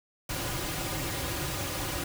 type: noise with comb filter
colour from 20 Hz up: pink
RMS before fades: -33 dBFS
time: 0.29-2.04 s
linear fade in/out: 5 ms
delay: 4.5 ms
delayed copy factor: -0.65
effects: none